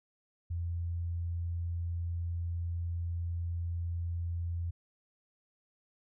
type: tone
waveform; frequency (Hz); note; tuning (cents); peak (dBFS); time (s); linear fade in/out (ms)
sine; 85.4; F2; -38; -32; 0.5-4.71; 10
effects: none